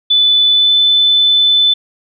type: tone with pitch glide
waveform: sine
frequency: 3490 to 3510 Hz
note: A7 to A7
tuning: -15 to -5 cents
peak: -7 dBFS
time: 0.1-1.74 s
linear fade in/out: 10 ms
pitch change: +10 cents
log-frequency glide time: 0.53-0.71 s
effects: none